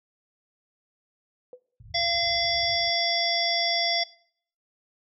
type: tone with exponential decay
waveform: sine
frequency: 499.6 Hz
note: B4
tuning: 20 cents sharp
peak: -36 dBFS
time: 1.53-1.63 s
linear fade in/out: 1 ms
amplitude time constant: 21 ms
type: low-pass noise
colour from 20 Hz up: pink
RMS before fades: -44 dBFS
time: 1.8-2.9 s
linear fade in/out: 5 ms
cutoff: 130 Hz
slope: 48 dB/octave
type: harmonic tone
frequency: 684 Hz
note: F5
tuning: 36 cents flat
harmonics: 1 / 3 / 5 / 7 / 8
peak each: -29 / -29 / -29 / -29 / -29 dBFS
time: 1.94-4.04 s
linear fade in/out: 10 ms
effects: noise-tail reverb RT60 0.6 s tail -21 dB re dry + high-pass 60 Hz 12 dB/octave